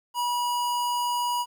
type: tone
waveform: square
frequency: 969 Hz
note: B5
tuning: 33 cents flat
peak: -25 dBFS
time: 0.14-1.46 s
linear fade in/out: 50 ms
effects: 10-bit